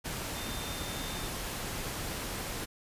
sine tone in noise, 3600 Hz, A7, 39 cents sharp, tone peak -45 dBFS, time 0.34-1.28 s, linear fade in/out 20 ms, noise pink, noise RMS -37 dBFS, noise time 0.04-2.66 s, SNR -11 dB, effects resampled to 32000 Hz

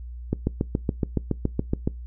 click train, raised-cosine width 3 ms, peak -9 dBFS, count 12, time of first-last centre 0.33-1.875 s, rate 7.12 Hz, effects noise-tail reverb RT60 0.2 s tail -23 dB re dry + added 60 Hz sine -34 dBFS peak until 2.06 s

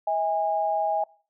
sine tone pair together, 643 / 818.1 Hz, E5 / G#5, -43 / -26 cents, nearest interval major third, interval 417 cents, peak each -26 / -24 dBFS, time 0.07-1.04 s, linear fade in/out 5 ms, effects noise-tail reverb RT60 0.4 s tail -22 dB re dry

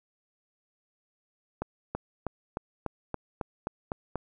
accelerating click train, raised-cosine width 1 ms, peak -17 dBFS, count 10, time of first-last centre 1.62-4.157 s, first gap 330 ms, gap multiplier 0.96, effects none

